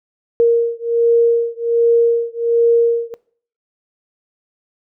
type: beating tone pair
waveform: sine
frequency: 466.2 / 467.5 Hz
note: A#4 / A#4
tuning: 0 / +5 cents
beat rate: 1.3 Hz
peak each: -14 dBFS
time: 0.4-3.14 s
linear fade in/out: 0 ms
effects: noise-tail reverb RT60 0.5 s tail -21 dB re dry